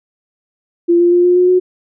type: tone with pitch steps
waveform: sine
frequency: 343.8 / 348 / 352.2 / 356.5 / 360.9 / 365.3 Hz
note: F4 / F4 / F4 / F4 / F#4 / F#4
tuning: -27 / -6 / +15 / +36 / -43 / -22 cents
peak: -7 dBFS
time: 0.88-1.6 s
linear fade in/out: 20 ms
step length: 120 ms
effects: none